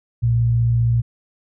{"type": "tone pair together", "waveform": "sine", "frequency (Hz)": [61.9, 117.33], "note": ["B1", "A#2"], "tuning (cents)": [5, 12], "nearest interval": "major seventh", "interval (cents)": 1107, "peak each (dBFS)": [-26, -14], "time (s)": [0.22, 1.02], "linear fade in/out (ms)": 20, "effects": []}